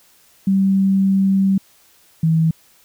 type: tone pair in turn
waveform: sine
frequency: 193.6 / 161.63 Hz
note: G3 / E3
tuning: -21 / -34 cents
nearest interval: minor third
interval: 313 cents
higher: first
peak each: -12 dBFS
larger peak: neither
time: 0.47-1.58 / 2.23-2.51 s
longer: first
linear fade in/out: 5 ms
effects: white hiss -53 dBFS RMS until 2.84 s